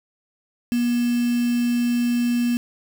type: tone with quantisation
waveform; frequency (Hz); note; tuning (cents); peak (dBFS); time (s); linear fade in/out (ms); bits
sine; 240.3; B3; -47; -18; 0.72-2.57; 0; 5
effects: none